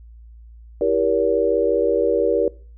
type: chord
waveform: sine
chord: E diminished seventh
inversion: none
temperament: just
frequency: 329.6 / 395.6 / 474.7 / 569.6 Hz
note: E4 / G4 / Bb4 / Db5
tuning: 0 / +16 / +31 / +47 cents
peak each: -25 / -22 / -19 / -22 dBFS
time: 0.81-2.48 s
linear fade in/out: 2 ms
effects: noise-tail reverb RT60 0.4 s tail -22 dB re dry + added 57 Hz sine -40 dBFS peak until 2.77 s